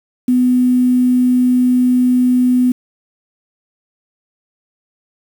sine tone with quantisation, 250 Hz, B3, 21 cents sharp, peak -9 dBFS, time 0.28-2.72 s, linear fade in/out 5 ms, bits 6, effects none

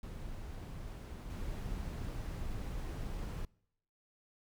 brown noise with level steps, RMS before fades -44 / -40 dBFS, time 0.03-3.45 s, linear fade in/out 2 ms, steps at 1.3 s, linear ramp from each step 2 ms, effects noise-tail reverb RT60 0.8 s tail -26 dB re dry

